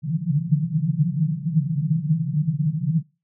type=band-pass noise; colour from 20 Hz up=pink; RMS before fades=-22 dBFS; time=0.02-3.03 s; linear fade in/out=50 ms; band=140 to 170 Hz; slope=96 dB/octave; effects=noise-tail reverb RT60 0.3 s tail -23 dB re dry